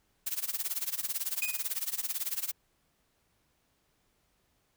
blue noise with tremolo, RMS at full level -31 dBFS, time 0.26-2.52 s, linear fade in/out 10 ms, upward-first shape sine, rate 18 Hz, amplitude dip 90%
45% pulse tone with exponential decay, 2489 Hz, D#7, in tune, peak -28 dBFS, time 1.42-1.74 s, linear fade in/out 2 ms, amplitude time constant 68 ms
effects pink hiss -73 dBFS RMS until 4.76 s

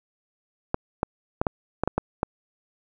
clicks, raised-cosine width 1 ms, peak -8 dBFS, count 8, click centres 0.744 / 1.031 / 1.415 / 1.468 / 1.836 / 1.876 / 1.98 / 2.231 s, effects none

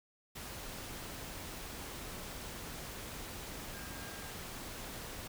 sine tone in noise, 1608 Hz, G6, 44 cents sharp, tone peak -53 dBFS, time 3.73-4.31 s, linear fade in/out 10 ms, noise pink, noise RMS -45 dBFS, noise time 0.35-5.28 s, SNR -11 dB, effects none

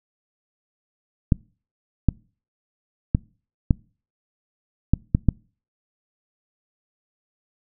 clicks, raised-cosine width 5 ms, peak -3 dBFS, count 7, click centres 1.322 / 2.087 / 3.149 / 3.708 / 4.936 / 5.149 / 5.287 s, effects noise-tail reverb RT60 0.4 s tail -26 dB re dry

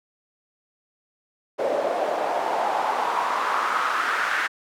pink noise with band-pass filter sweep, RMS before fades -24 dBFS, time 1.58-4.48 s, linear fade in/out 20 ms, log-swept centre 540 to 1600 Hz, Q 3.3, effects high-pass 300 Hz 12 dB/octave

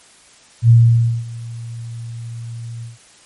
sine tone with ADSR envelope, 116.54 Hz, A#2, in tune, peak -4 dBFS, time 0.62-2.98 s, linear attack 72 ms, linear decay 550 ms, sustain -22 dB, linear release 150 ms, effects white hiss -47 dBFS RMS until 3.25 s + MP3 48 kbps

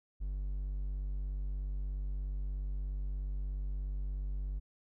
triangle tone, 48.43 Hz, G1, 20 cents flat, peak -32 dBFS, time 0.2-4.6 s, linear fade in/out 20 ms, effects none

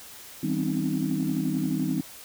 sine tone cluster, 161 / 196 / 254.7 / 266.2 / 310.1 Hz, E3 / G3 / C4 / C4 / D#4, -41 / 0 / -46 / +30 / -6 cents, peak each -30 dBFS, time 0.43-2.01 s, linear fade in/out 5 ms, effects tanh soft clip ceiling -15 dBFS + white hiss -45 dBFS RMS until 2.24 s

